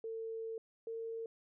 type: tone pair in turn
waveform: sine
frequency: 450 / 454.2 Hz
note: A4 / A#4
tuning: +39 / -45 cents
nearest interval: unison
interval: 16 cents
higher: second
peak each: -39 / -39 dBFS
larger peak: neither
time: 0.04-0.58 / 0.87-1.26 s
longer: first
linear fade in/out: 2 ms
effects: none